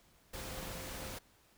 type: tone in noise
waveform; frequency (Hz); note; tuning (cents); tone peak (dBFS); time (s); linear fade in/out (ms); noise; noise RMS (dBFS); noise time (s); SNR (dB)
sine; 523.3; C5; 0; -52; 0.33-1.19; 10; pink; -44; 0.33-1.19; -11
effects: pink hiss -67 dBFS RMS until 1.57 s